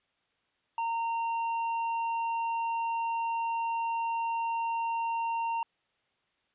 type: tone with hard clipping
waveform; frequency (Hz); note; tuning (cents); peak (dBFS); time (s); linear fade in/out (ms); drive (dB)
sine; 920; A#5; -23; -30; 0.78-5.63; 2; 5
effects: white hiss -74 dBFS RMS until 6.54 s + resampled to 8000 Hz